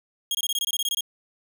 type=tone bursts; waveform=sawtooth; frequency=3266 Hz; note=G#7; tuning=30 cents flat; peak=-20 dBFS; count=12; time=0.31-1.008 s; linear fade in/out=2 ms; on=38 ms; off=22 ms; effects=none